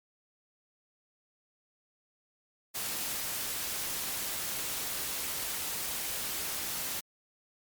white noise, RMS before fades -35 dBFS, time 2.74-7.01 s, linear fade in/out 20 ms, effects MP3 96 kbps

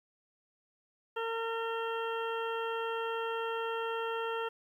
harmonic tone, 455.9 Hz, A#4, 39 cents flat, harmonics 1 / 2 / 3 / 4 / 6 / 7, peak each -35 / -39 / -39 / -46 / -45 / -47 dBFS, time 1.16-4.49 s, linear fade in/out 10 ms, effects 11-bit

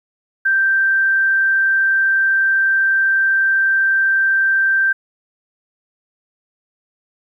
sine tone, 1568 Hz, G6, in tune, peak -12 dBFS, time 0.45-4.93 s, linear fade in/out 10 ms, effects 9-bit

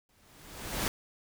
pink noise with exponential growth, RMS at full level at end -29 dBFS, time 0.09-0.88 s, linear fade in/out 1 ms, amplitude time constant 170 ms, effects none

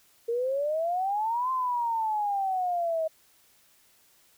sine exponential two-way sweep, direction up then down, 457.4 to 1047 to 631 Hz, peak -25 dBFS, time 0.28-3.08 s, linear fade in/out 10 ms, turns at 1.51 s, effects white hiss -62 dBFS RMS until 4.37 s

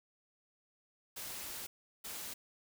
white noise bursts at uneven times, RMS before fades -44 dBFS, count 2, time 1.16-1.67 / 2.04-2.34 s, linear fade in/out 10 ms, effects none

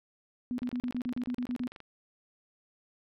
sine tone bursts, 246.9 Hz, B3, in tune, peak -30 dBFS, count 11, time 0.51-1.672 s, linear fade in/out 0 ms, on 72 ms, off 37 ms
click train, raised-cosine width 0.3 ms, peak -31 dBFS, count 30, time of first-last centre 0.59-1.803 s, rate 23.9 Hz
effects none

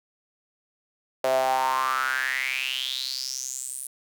sawtooth tone with high-pass filter sweep, 130.81 Hz, C3, in tune, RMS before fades -27 dBFS, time 1.24-3.87 s, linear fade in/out 2 ms, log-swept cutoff 580 to 10000 Hz, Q 7.6, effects none

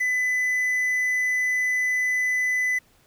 triangle tone with quantisation, 2003 Hz, B6, 24 cents sharp, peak -19 dBFS, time 0-2.79 s, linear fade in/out 10 ms, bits 8, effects pink hiss -60 dBFS RMS until 3.06 s

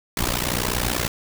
pink noise with amplitude modulation, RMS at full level -20 dBFS, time 0.17-1.08 s, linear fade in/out 2 ms, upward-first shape sine, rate 60.6 Hz, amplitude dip 90%, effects none

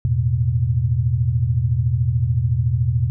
sine chord, E suspended fourth, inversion none, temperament just, 82.41 / 109.88 / 123.61 Hz, E2 / A2 / B2, 0 / -2 / +2 cents, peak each -23 / -21 / -18 dBFS, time 0.05-3.1 s, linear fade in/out 0 ms, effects none

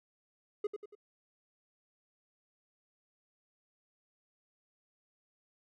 triangle tone with echo, 415.3 Hz, G#4, in tune, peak -28 dBFS, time 0.64-0.67 s, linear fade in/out 5 ms, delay 94 ms, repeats 3, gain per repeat -7 dB, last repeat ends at 0.952 s, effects none

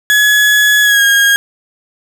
35% pulse tone with pitch glide, 1693 to 1630.6 Hz, G#6 to G#6, +33 to -32 cents, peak -5 dBFS, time 0.1-1.36 s, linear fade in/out 0 ms, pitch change -65 cents, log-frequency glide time 0.82-1.03 s, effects none

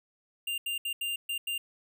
square tone bursts at uneven times, 2794 Hz, F7, in tune, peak -31 dBFS, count 6, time 0.47-0.58 / 0.66-0.78 / 0.85-0.93 / 1.01-1.16 / 1.29-1.38 / 1.47-1.58 s, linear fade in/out 5 ms, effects none

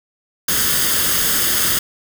white noise with comb filter, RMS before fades -17 dBFS, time 0.48-1.79 s, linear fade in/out 5 ms, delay 0.61 ms, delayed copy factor +0.6, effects none

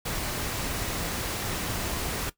pink noise, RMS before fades -31 dBFS, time 0.05-2.3 s, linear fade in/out 10 ms, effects noise-tail reverb RT60 0.1 s tail -17 dB re dry

